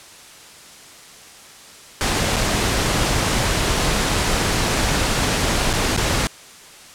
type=noise with dropouts; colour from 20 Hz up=pink; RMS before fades=-19 dBFS; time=2.01-6.27 s; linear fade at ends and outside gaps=0 ms; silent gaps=2.361-2.366 / 5.73-5.737 / 5.964-5.976 s; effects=white hiss -42 dBFS RMS until 6.94 s + low-pass 9000 Hz 12 dB/octave